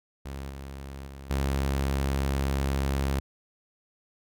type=tone with level steps; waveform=sawtooth; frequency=68.3 Hz; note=C#2; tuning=25 cents flat; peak=-31 / -34 / -37 / -21 dBFS; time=0.25-3.2 s; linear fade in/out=10 ms; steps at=0.5 / 1.07 / 1.3 s; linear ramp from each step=2 ms; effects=none